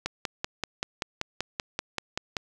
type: click train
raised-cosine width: 0.2 ms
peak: -11 dBFS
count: 13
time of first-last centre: 0.06-2.368 s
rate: 5.2 Hz
effects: none